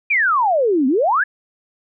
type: exponential two-way sweep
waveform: sine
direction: down then up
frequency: 2484 to 246.9 to 1771 Hz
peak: -13 dBFS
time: 0.1-1.24 s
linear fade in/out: 10 ms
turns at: 0.87 s
effects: none